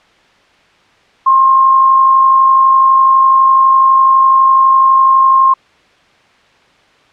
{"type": "tone with amplitude modulation", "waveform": "sine", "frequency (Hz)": 1064, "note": "C6", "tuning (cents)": 29, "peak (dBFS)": -3, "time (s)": [1.26, 5.54], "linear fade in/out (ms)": 10, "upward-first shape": "sine", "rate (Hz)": 52, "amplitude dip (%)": 35, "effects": ["white hiss -48 dBFS RMS until 7.12 s", "low-pass 3000 Hz 12 dB/octave"]}